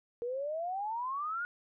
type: exponential sweep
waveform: sine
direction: up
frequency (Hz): 466.2 to 1464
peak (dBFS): -33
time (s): 0.22-1.45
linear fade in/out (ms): 0
effects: none